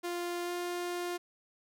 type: tone with pitch glide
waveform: sawtooth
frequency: 349.2 to 352.2 Hz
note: F4 to F4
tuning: 0 to +15 cents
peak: -30 dBFS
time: 0.03-1.18 s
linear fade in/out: 20 ms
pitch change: +15 cents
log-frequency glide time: 0.44-0.51 s
effects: none